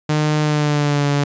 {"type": "tone with pitch glide", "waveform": "sawtooth", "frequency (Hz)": [151.9, 143.37], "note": ["D#3", "D3"], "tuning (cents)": [-41, -41], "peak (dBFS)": -11, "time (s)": [0.09, 1.24], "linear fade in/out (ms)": 5, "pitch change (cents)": -100, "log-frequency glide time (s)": [0.4, 1.06], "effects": ["resampled to 16000 Hz"]}